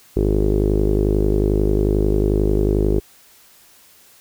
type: tone with low-pass filter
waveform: sawtooth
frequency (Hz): 51.2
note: G#1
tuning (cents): -24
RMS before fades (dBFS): -17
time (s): 0.16-3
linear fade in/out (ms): 10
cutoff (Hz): 390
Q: 6.3
effects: white hiss -50 dBFS RMS until 4.2 s